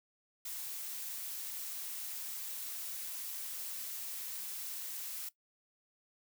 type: noise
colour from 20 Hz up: blue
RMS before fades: -42 dBFS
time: 0.45-5.29 s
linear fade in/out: 5 ms
effects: noise-tail reverb RT60 0.1 s tail -17 dB re dry